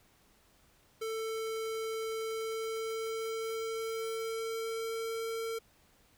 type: tone with pitch glide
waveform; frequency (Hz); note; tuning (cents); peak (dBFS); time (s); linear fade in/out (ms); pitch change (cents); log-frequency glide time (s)
square; 444.6 to 453.2; A4 to A#4; +18 to -49; -35; 1.01-5.59; 10; +33; 2.17-5.24
effects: pink hiss -66 dBFS RMS until 6.17 s